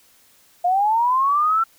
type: linear sweep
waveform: sine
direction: up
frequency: 695 to 1354 Hz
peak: -15 dBFS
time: 0.64-1.64 s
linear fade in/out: 10 ms
effects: white hiss -55 dBFS RMS until 1.78 s